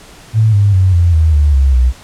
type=tone with pitch steps; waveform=sine; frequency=110 / 101.45 / 93.57 / 86.3 / 79.6 / 73.42 / 67.71 / 62.45 Hz; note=A2 / G#2 / F#2 / F2 / D#2 / D2 / C#2 / B1; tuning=0 / -40 / +20 / -20 / +40 / 0 / -40 / +20 cents; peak=-6 dBFS; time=0.33-1.93 s; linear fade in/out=50 ms; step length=200 ms; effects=pink hiss -38 dBFS RMS until 2.03 s + low-pass 10000 Hz 12 dB/octave